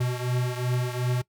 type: beating tone pair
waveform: square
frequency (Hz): 123.47 / 126.17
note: B2 / B2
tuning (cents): 0 / +37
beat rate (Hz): 2.7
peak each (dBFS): -27 / -31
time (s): 0-1.22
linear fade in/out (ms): 10
effects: noise-tail reverb RT60 0.1 s tail -21 dB re dry